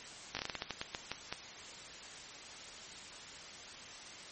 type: slowing click train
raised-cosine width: 0.2 ms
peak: -19 dBFS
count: 13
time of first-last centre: 0.35-1.326 s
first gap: 18 ms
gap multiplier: 1.25
effects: white hiss -49 dBFS RMS until 4.31 s + MP3 32 kbps